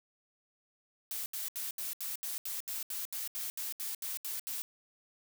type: noise bursts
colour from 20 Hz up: blue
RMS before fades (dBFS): -38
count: 16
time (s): 1.11-4.62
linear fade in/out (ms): 0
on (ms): 150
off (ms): 74
effects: none